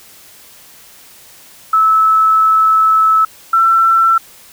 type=tone pair in turn; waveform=sine; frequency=1304 / 1342.2 Hz; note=E6 / E6; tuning=-19 / +31 cents; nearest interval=unison; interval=50 cents; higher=second; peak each=-7 dBFS; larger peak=neither; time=1.73-3.25 / 3.53-4.18 s; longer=first; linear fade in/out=5 ms; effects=white hiss -41 dBFS RMS until 4.52 s